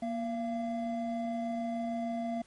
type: tone pair together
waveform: triangle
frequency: 236.2 / 682 Hz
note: A#3 / F5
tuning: +23 / -41 cents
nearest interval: octave + tritone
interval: 1836 cents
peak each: -32 / -33 dBFS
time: 0.02-2.42 s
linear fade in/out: 5 ms
effects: pink hiss -62 dBFS RMS until 2.46 s + MP3 48 kbps